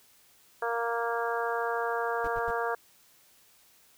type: harmonic tone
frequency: 233.1 Hz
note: A#3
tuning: in tune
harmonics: 2 / 3 / 4 / 5 / 6 / 7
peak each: -32 / -34 / -35 / -36 / -37 / -37 dBFS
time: 0.62-2.75 s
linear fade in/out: 5 ms
type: noise bursts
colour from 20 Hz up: brown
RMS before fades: -40 dBFS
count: 3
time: 2.24-2.512 s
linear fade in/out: 5 ms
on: 38 ms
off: 79 ms
effects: white hiss -61 dBFS RMS until 3.97 s